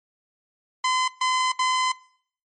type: tone bursts at uneven times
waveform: sawtooth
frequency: 1023 Hz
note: C6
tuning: 39 cents flat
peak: -16 dBFS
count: 3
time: 0.84-1.08 / 1.21-1.52 / 1.59-1.92 s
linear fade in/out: 5 ms
effects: noise-tail reverb RT60 0.6 s tail -23 dB re dry + MP3 32 kbps